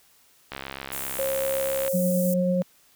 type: click train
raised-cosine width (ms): 0.3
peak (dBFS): -17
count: 93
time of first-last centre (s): 0.52-1.879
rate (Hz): 67.7
type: high-pass noise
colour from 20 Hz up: white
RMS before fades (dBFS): -33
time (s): 0.92-2.34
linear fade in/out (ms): 5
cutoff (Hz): 7500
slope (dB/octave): 24
type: tone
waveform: sine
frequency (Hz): 539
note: C#5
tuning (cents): -49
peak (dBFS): -24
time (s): 1.19-2.62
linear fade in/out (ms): 0
type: tone with tremolo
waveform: sine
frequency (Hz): 182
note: F#3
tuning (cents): -28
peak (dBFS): -21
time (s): 1.93-2.63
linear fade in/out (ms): 20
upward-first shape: triangle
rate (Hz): 9.2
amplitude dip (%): 25
effects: white hiss -59 dBFS RMS until 2.95 s